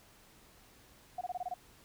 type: tone bursts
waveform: sine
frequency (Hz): 724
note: F#5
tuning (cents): -38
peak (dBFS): -34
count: 7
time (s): 1.18-1.541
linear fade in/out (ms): 5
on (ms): 31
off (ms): 24
effects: pink hiss -61 dBFS RMS until 1.84 s